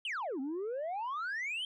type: exponential two-way sweep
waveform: sine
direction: down then up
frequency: 3211 to 255.1 to 3211 Hz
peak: -32 dBFS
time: 0.05-1.65 s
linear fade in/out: 2 ms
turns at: 0.4 s
effects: tanh soft clip ceiling -33 dBFS